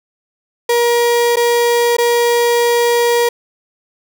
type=tone with dropouts; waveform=35% pulse; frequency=474.9 Hz; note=A#4; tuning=32 cents sharp; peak=-9 dBFS; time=0.69-3.29 s; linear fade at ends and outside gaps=5 ms; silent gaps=1.359-1.368 / 1.968-1.983 s; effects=none